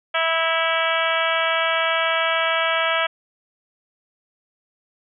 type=harmonic tone with a mistuned harmonic; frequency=327 Hz; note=E4; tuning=14 cents flat; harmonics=2 / 3 / 4 / 5 / 6 / 7 / 8 / 9 / 10; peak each=-24 / -29 / -24 / -26 / -30 / -26 / -31 / -30 / -29 dBFS; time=0.14-3.07 s; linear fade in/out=10 ms; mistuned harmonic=8; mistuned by=+31 cents; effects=none